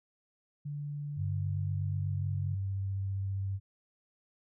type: tone with pitch glide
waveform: sine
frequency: 145.5 to 141.68 Hz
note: D3 to C#3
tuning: -16 to +38 cents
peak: -35 dBFS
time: 0.65-2.55 s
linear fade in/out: 10 ms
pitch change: -46 cents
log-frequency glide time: 2.06-2.18 s
type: tone with vibrato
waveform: sine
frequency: 97.3 Hz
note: G2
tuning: 12 cents flat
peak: -31 dBFS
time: 1.16-3.6 s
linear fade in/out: 50 ms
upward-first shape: square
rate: 15 Hz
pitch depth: 9 cents each way
effects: none